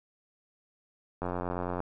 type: click train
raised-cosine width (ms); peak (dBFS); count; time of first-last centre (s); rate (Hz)
1; -19; 53; 1.22-1.804; 89.1
effects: none